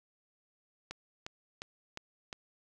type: click train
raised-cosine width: 0.2 ms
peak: -23 dBFS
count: 5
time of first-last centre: 0.91-2.328 s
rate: 2.82 Hz
effects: none